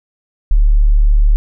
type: tone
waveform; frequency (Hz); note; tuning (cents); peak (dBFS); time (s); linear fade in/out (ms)
sine; 36.71; D1; 0; -6; 0.51-1.36; 0
effects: none